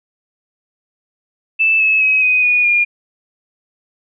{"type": "tone with pitch steps", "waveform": "sine", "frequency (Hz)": [2637, 2592, 2547, 2503, 2460, 2418], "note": ["E7", "E7", "D#7", "D#7", "D#7", "D7"], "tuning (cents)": [0, -30, 40, 10, -20, 50], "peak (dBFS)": -10, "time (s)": [1.59, 2.85], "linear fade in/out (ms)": 20, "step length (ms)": 210, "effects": []}